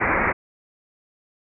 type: low-pass noise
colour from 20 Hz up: white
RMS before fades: -21 dBFS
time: 0-0.33 s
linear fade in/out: 20 ms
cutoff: 2300 Hz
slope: 96 dB/octave
effects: none